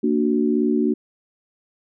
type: chord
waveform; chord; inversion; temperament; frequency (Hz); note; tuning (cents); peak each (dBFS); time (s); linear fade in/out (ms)
sine; Bb augmented; none; equal with one note detuned; 230.8 / 293.7 / 370; Bb3 / D4 / F#4; -17 / 0 / 0; -20 / -21 / -22; 0.03-0.94; 10
effects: none